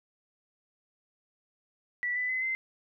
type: tone with pitch steps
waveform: sine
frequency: 1958 / 1994.5 / 2032 / 2070 Hz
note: B6 / B6 / B6 / C7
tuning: -15 / +17 / +49 / -19 cents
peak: -28 dBFS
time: 2.03-2.55 s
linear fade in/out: 0 ms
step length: 130 ms
effects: none